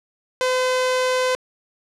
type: tone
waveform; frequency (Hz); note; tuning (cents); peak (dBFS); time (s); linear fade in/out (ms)
sawtooth; 510; C5; -44; -14; 0.41-1.35; 0
effects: low-pass 8000 Hz 12 dB/octave